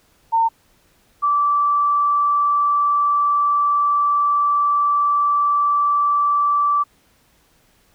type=tone pair in turn; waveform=sine; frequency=909 / 1162.3 Hz; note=A#5 / D6; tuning=-44 / -18 cents; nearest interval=major third; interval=426 cents; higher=second; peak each=-13 / -14 dBFS; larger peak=first; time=0.32-0.49 / 1.22-6.84 s; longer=second; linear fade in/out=20 ms; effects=pink hiss -58 dBFS RMS until 7.94 s

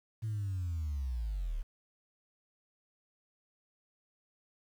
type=linear sweep; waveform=sine; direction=down; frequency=112.5 to 33.26 Hz; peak=-31 dBFS; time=0.22-1.63 s; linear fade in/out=20 ms; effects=tanh soft clip ceiling -30 dBFS + 10-bit

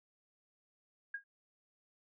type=tone with exponential decay; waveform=sine; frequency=1631 Hz; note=G#6; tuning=32 cents flat; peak=-34 dBFS; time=1.14-1.24 s; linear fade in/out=5 ms; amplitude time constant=21 ms; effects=none

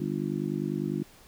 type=harmonic tone; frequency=50 Hz; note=G1; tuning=35 cents sharp; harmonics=3 / 4 / 5 / 6 / 7; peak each=-34 / -33 / -36 / -34 / -35 dBFS; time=0-1.03 s; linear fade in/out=5 ms; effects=pink hiss -55 dBFS RMS until 1.27 s

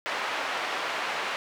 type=band-pass noise; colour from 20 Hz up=pink; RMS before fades=-31 dBFS; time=0.06-1.36 s; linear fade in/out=0 ms; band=760 to 2800 Hz; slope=12 dB/octave; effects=none

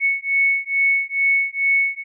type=beating tone pair; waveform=sine; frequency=2210 / 2212.3 Hz; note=C#7 / C#7; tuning=-6 / -4 cents; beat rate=2.3 Hz; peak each=-19 / -19 dBFS; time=0-2.04 s; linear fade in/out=50 ms; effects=none

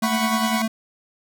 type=tone with tremolo; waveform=square; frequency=222.3 Hz; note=A3; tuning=18 cents sharp; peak=-19 dBFS; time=0.02-0.68 s; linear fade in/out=5 ms; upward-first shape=triangle; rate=10 Hz; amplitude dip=75%
type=chord; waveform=sawtooth; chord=F# suspended fourth; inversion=none; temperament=equal; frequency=740 / 987.8 / 1108.7 Hz; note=F#5 / B5 / C#6; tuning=0 / 0 / 0 cents; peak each=-23 dBFS; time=0.03-0.62 s; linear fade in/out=2 ms
effects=none

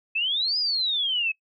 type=exponential two-way sweep; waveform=sine; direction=up then down; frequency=2557 to 5050 to 2557 Hz; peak=-22 dBFS; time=0.15-1.32 s; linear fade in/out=10 ms; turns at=0.58 s; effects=noise-tail reverb RT60 0.1 s tail -21 dB re dry

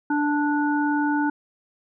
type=harmonic tone; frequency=293.7 Hz; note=D4; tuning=in tune; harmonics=1 / 3 / 5; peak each=-21 / -26 / -28 dBFS; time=0.1-1.3 s; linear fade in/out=5 ms; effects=none

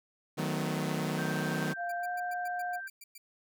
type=chord; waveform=sawtooth; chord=B dominant seventh; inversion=first; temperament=equal with one note detuned; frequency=155.56 / 185 / 220 / 252.9 Hz; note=D#3 / F#3 / A3 / B3; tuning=0 / 0 / 0 / +41 cents; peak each=-30 / -32 / -35 / -34 dBFS; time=0.37-1.74 s; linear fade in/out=20 ms
type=tone; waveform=sine; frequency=1568 Hz; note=G6; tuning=in tune; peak=-38 dBFS; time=1.18-2.88 s; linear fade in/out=5 ms
type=tone with pitch glide; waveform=sine; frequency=698.5 to 715.2 Hz; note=F5 to F5; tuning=0 to +41 cents; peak=-33 dBFS; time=1.76-2.81 s; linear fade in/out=50 ms; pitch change=+41 cents; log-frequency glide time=1.97-2.09 s
type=tone bursts; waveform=5% pulse; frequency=2349 Hz; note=D7; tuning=in tune; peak=-37 dBFS; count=10; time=1.89-3.18 s; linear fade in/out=5 ms; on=30 ms; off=110 ms
effects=none

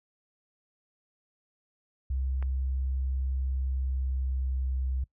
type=tone with pitch glide; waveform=sine; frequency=65.7 to 64.95 Hz; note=C2 to C2; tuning=+8 to -12 cents; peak=-27 dBFS; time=2.1-5.04 s; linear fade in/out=5 ms; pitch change=-20 cents; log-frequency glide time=3.49-4.75 s
type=click; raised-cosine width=0.5 ms; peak=-28 dBFS; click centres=2.426 s
effects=noise-tail reverb RT60 0.1 s tail -21 dB re dry

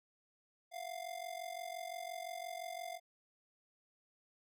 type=ring-modulated tone; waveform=square; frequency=698.5 Hz; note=F5; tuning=in tune; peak=-40 dBFS; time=0.71-3 s; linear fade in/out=50 ms; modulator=22.9 Hz; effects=none

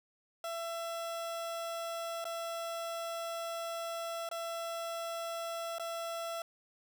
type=tone with dropouts; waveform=30% pulse; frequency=670 Hz; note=E5; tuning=28 cents sharp; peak=-34 dBFS; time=0.44-6.42 s; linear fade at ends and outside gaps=2 ms; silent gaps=2.243-2.252 / 4.29-4.313 / 5.784-5.796 s; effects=none

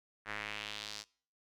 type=tone with band-pass filter sweep; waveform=square; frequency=52.6 Hz; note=G#1; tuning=23 cents sharp; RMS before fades=-43 dBFS; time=0.25-1.05 s; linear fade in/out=50 ms; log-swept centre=1700 to 5300 Hz; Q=2.1; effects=noise-tail reverb RT60 0.5 s tail -24 dB re dry

